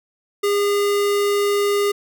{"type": "tone", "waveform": "square", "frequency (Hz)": 406.7, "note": "G#4", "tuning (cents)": -36, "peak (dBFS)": -17, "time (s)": [0.43, 1.92], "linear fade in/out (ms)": 10, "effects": []}